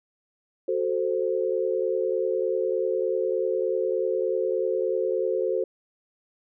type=chord; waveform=sine; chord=F# diminished; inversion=none; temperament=equal; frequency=370 / 440 / 523.3 Hz; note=F#4 / A4 / C5; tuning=0 / 0 / 0 cents; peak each=-27 dBFS; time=0.68-5.64 s; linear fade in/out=5 ms; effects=none